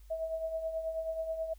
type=tone with tremolo; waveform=sine; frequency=647 Hz; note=E5; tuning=32 cents flat; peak=-30 dBFS; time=0.1-1.54 s; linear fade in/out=10 ms; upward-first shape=triangle; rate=9.3 Hz; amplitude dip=65%; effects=added 50 Hz sine -51 dBFS peak until 1.58 s + white hiss -68 dBFS RMS until 1.58 s